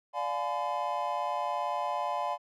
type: chord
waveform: triangle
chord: D diminished seventh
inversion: none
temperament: just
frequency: 587.3 / 704.8 / 845.8 / 1014.9 Hz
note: D5 / F5 / Ab5 / Cb6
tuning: 0 / +16 / +31 / +47 cents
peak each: -35 / -33 / -33 / -32 dBFS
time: 0.13-2.38 s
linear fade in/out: 50 ms
effects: none